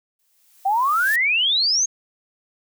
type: noise with exponential growth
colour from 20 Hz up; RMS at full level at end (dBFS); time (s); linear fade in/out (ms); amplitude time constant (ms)
blue; -29; 0.19-1.16; 5; 210
type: exponential sweep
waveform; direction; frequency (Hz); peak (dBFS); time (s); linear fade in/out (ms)
sine; up; 750 to 6580; -16; 0.65-1.86; 10
effects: none